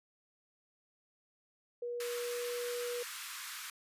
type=tone with pitch glide; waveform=sine; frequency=480.9 to 484 Hz; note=B4 to B4; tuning=-46 to -35 cents; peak=-36 dBFS; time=1.82-3.03 s; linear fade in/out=5 ms; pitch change=+11 cents; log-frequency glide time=2.02-2.5 s
type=high-pass noise; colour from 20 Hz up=pink; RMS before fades=-44 dBFS; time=2-3.7 s; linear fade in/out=2 ms; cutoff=1100 Hz; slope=48 dB/octave
effects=resampled to 32000 Hz